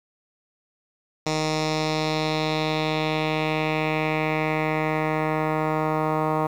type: tone with low-pass filter sweep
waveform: 10% pulse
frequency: 155.56 Hz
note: D#3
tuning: in tune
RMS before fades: -24 dBFS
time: 1.26-6.47 s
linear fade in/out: 5 ms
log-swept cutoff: 5900 to 1200 Hz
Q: 2.2
effects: 8-bit